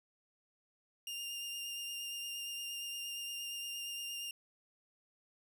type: tone with vibrato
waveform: sawtooth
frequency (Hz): 2806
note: F7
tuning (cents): +8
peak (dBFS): -37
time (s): 1.07-4.31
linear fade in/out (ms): 2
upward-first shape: triangle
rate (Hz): 8.6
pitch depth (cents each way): 17
effects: none